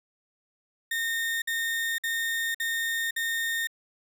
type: tone bursts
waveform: 35% pulse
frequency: 1834 Hz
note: A#6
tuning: 29 cents flat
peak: -25 dBFS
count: 5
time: 0.91-3.672 s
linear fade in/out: 5 ms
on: 510 ms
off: 53 ms
effects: 11-bit